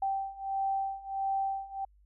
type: beating tone pair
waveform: sine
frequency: 779 / 780.5 Hz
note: G5 / G5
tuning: -11 / -8 cents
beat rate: 1.5 Hz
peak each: -34 / -32 dBFS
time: 0.02-1.85 s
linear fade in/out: 5 ms
effects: added 50 Hz sine -59 dBFS peak until 2.05 s